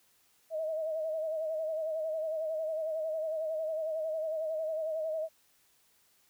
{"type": "tone with vibrato", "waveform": "sine", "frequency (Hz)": 633, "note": "D#5", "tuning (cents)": 30, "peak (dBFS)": -31, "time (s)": [0.5, 5.29], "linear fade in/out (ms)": 50, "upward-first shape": "sine", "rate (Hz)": 11, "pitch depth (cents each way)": 52, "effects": ["white hiss -68 dBFS RMS until 6.29 s"]}